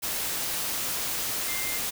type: tone in noise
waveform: sine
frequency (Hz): 2098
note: C7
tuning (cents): +4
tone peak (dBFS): -35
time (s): 1.47-1.79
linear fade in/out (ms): 20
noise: white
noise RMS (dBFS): -30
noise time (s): 0.02-1.91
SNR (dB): -8
effects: none